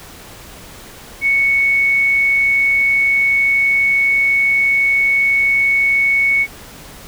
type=tone; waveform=sine; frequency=2217 Hz; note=C#7; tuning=in tune; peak=-11 dBFS; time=1.21-6.47 s; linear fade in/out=50 ms; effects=pink hiss -37 dBFS RMS until 7.07 s